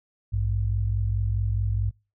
sine tone pair together, 57.07 / 101.8 Hz, A#1 / G#2, -36 / -34 cents, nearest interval minor seventh, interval 1002 cents, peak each -26 / -24 dBFS, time 0.32-1.91 s, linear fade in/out 20 ms, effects noise-tail reverb RT60 0.3 s tail -26 dB re dry

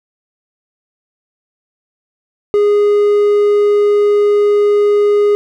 triangle tone, 412.6 Hz, G#4, 11 cents flat, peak -6 dBFS, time 2.54-5.35 s, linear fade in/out 0 ms, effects none

